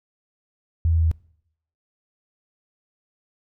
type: tone with pitch steps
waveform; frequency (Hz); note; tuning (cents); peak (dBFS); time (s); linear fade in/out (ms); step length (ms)
sine; 82.41 / 81.89 / 81.37 / 80.85; E2 / E2 / E2 / E2; 0 / -11 / -22 / -33; -16; 0.85-1.114; 0; 66
effects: noise-tail reverb RT60 0.7 s tail -23 dB re dry